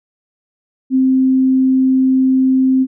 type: tone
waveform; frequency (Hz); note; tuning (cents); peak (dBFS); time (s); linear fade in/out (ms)
sine; 261.6; C4; 0; -9; 0.9-2.87; 50
effects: none